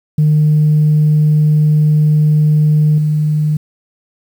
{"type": "tone with level steps", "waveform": "sine", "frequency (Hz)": 152, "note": "D#3", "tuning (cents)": -40, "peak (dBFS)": [-6, -10], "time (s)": [0.18, 3.57], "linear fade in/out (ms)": 5, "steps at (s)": 2.98, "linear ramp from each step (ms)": 2, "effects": ["tanh soft clip ceiling -4 dBFS", "7-bit"]}